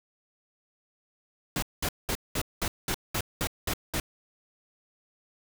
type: noise bursts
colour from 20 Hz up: pink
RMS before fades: -29 dBFS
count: 10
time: 1.56-4 s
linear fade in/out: 2 ms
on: 64 ms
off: 200 ms
effects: none